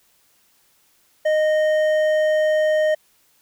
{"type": "tone with hard clipping", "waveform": "triangle", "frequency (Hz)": 618, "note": "D#5", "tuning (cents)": -12, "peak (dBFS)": -17, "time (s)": [1.25, 2.95], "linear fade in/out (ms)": 10, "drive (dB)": 11, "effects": ["white hiss -60 dBFS RMS until 3.41 s"]}